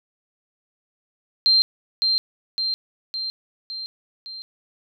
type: tone with echo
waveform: sine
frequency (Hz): 4159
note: C8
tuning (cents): -11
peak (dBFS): -13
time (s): 1.46-1.62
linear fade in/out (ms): 0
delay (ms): 560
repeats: 5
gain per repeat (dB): -4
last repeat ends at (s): 4.42
effects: none